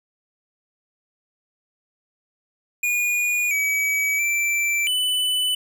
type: tone with pitch steps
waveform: square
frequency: 2443 / 2279 / 2340 / 2994 Hz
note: D#7 / C#7 / D7 / F#7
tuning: -32 / +47 / -7 / +20 cents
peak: -20 dBFS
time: 2.83-5.55 s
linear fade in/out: 5 ms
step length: 680 ms
effects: none